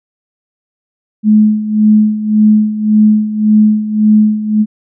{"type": "tone with tremolo", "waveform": "sine", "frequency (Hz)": 213.5, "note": "G#3", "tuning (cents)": 48, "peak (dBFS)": -3, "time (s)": [1.23, 4.66], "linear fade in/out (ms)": 50, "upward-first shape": "sine", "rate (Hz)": 1.8, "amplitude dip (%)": 75, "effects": []}